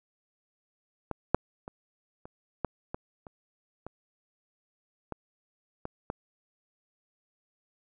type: clicks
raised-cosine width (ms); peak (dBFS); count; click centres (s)
1; -18 / -6 / -26 / -30 / -14 / -20 / -30 / -25 / -21 / -21 / -18; 11; 1.113 / 1.346 / 1.679 / 2.255 / 2.647 / 2.945 / 3.268 / 3.866 / 5.123 / 5.854 / 6.101
effects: none